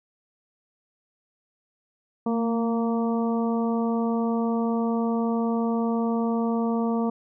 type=harmonic tone with a mistuned harmonic; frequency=231.3 Hz; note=A#3; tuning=13 cents flat; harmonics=1 / 2 / 3 / 4 / 5; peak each=-23 / -29 / -33 / -35 / -37 dBFS; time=2.26-7.1 s; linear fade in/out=5 ms; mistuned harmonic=1; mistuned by=-25 cents; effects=none